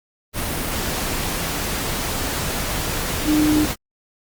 sine tone in noise, 303.3 Hz, D#4, 44 cents flat, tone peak -14 dBFS, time 3.25-3.67 s, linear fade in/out 50 ms, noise pink, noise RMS -24 dBFS, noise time 0.33-3.76 s, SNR +7 dB, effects Opus 32 kbps

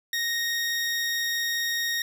20% pulse tone, 1864.7 Hz, A#6, in tune, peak -20 dBFS, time 0.13-2.02 s, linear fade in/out 2 ms, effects none

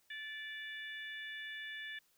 harmonic tone, 582 Hz, D5, 16 cents flat, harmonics 3 / 4 / 5 / 6, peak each -44 / -52 / -54 / -50 dBFS, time 0.1-1.99 s, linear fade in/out 5 ms, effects white hiss -73 dBFS RMS until 2.17 s

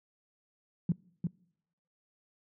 sine tone with echo, 172.6 Hz, F3, 20 cents flat, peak -23 dBFS, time 0.89-0.92 s, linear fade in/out 2 ms, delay 350 ms, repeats 1, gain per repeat -4 dB, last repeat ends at 1.27 s, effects noise-tail reverb RT60 0.8 s tail -26 dB re dry + high-pass 100 Hz 12 dB/octave

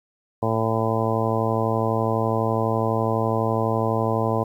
harmonic tone, 112 Hz, A2, 31 cents sharp, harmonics 1 / 2 / 3 / 4 / 5 / 6 / 7 / 8 / 9, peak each -25 / -28 / -30 / -27 / -28 / -29 / -30 / -33 / -29 dBFS, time 0.42-4.44 s, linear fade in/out 10 ms, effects 9-bit

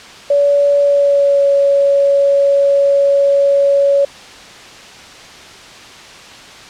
sine tone with pitch glide, 570 to 560.5 Hz, C#5 to C#5, +48 to +19 cents, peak -8 dBFS, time 0.3-4.05 s, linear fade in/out 5 ms, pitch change -29 cents, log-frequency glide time 0.8-1.46 s, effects white hiss -35 dBFS RMS until 6.69 s + low-pass 5000 Hz 12 dB/octave

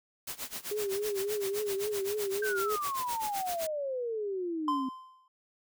white noise with tremolo, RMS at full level -37 dBFS, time 0.27-3.67 s, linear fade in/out 5 ms, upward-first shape sine, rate 7.8 Hz, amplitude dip 90%
sine tone with vibrato, 405.9 Hz, G#4, 40 cents flat, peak -30 dBFS, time 0.71-2.76 s, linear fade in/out 5 ms, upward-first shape triangle, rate 3.6 Hz, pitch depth 100 cents each way
sine exponential sweep, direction down, 1584 to 256.6 Hz, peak -31 dBFS, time 2.42-4.89 s, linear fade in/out 5 ms
triangle tone with exponential decay, 1035 Hz, C6, 19 cents flat, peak -23 dBFS, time 4.68-5.28 s, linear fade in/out 2 ms, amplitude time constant 130 ms
effects none

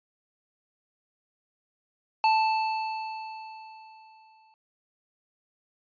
square tone with exponential decay, 880 Hz, A5, in tune, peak -19 dBFS, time 2.24-4.54 s, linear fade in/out 1 ms, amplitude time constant 500 ms, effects resampled to 11025 Hz

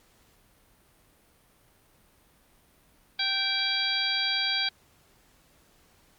harmonic tone with a mistuned harmonic, 780 Hz, G5, 9 cents flat, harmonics 1 / 2 / 3 / 4 / 5 / 6, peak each -39 / -33 / -33 / -31 / -31 / -30 dBFS, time 3.19-4.69 s, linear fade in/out 5 ms, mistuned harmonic 4, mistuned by +85 cents, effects pink hiss -62 dBFS RMS until 6.18 s + Opus 48 kbps

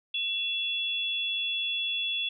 sine tone pair together, 2698 / 3399 Hz, E7 / G#7, +40 / +39 cents, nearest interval major third, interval 399 cents, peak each -32 / -29 dBFS, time 0.14-2.29 s, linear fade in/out 5 ms, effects none

